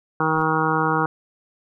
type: noise with exponential growth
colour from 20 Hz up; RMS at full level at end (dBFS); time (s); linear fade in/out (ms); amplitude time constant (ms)
brown; -40; 0.2-0.42; 0; 46
type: harmonic tone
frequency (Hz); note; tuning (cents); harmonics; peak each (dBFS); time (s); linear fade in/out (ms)
158.2; D#3; +29; 1 / 2 / 3 / 5 / 6 / 7 / 8 / 9; -26 / -26 / -26 / -26 / -26 / -26 / -26 / -26; 0.2-1.06; 2
effects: none